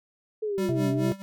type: linear two-way sweep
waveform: sine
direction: down then up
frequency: 440 to 277.2 to 351.7 Hz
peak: -26 dBFS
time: 0.42-1.13 s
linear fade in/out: 10 ms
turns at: 0.9 s
type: tone with tremolo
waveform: square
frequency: 195.1 Hz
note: G3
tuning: 8 cents flat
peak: -27 dBFS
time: 0.58-1.22 s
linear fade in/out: 0 ms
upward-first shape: sine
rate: 4.6 Hz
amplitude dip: 90%
type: harmonic tone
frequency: 130 Hz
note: C3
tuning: 11 cents flat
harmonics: 1 / 3 / 5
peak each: -27 / -32 / -34 dBFS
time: 0.69-1.12 s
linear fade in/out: 0 ms
effects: none